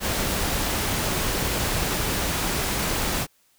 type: noise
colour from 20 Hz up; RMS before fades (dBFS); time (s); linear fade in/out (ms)
pink; -25; 0-3.27; 50
effects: white hiss -63 dBFS RMS until 3.58 s